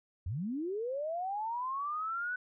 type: linear sweep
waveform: sine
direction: up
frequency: 74.4 to 1503 Hz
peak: -33 dBFS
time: 0.26-2.36 s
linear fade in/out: 5 ms
effects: none